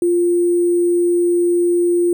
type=tone with sample-and-hold; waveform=sine; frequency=349.2 Hz; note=F4; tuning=in tune; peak=-12 dBFS; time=0.02-2.13 s; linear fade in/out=2 ms; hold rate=8820 Hz; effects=none